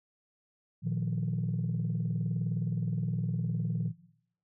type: chord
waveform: sine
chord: Bb suspended fourth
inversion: none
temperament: just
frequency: 116.54 / 155.39 / 174.81 Hz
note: Bb2 / Eb3 / F3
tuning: 0 / -2 / +2 cents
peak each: -32 dBFS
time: 0.82-3.93 s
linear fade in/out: 50 ms
effects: noise-tail reverb RT60 0.7 s tail -19 dB re dry + tanh soft clip ceiling -23 dBFS